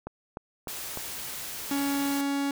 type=click train; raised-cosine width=1 ms; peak=-21 dBFS; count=4; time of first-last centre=0.07-0.974 s; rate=3.32 Hz
type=noise; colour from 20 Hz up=white; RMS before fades=-37 dBFS; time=0.68-2.21 s; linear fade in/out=0 ms
type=tone; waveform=45% pulse; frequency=280 Hz; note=C#4; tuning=18 cents sharp; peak=-26 dBFS; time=1.71-2.51 s; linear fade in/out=2 ms
effects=none